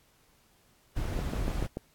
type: noise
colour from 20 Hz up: brown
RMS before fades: -32 dBFS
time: 0.96-1.67 s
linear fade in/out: 10 ms
type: click train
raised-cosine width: 2 ms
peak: -20 dBFS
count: 5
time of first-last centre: 1.19-1.771 s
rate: 6.89 Hz
effects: pink hiss -65 dBFS RMS until 1.94 s + AAC 64 kbps